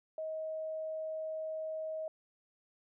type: tone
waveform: sine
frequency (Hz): 632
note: D#5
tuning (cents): +27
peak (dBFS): -36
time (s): 0.18-2.08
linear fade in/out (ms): 2
effects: none